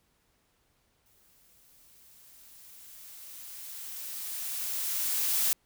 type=noise with exponential growth; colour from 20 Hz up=blue; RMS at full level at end=-26 dBFS; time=1.06-5.53 s; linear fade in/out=0 ms; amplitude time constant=970 ms; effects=pink hiss -71 dBFS RMS until 5.65 s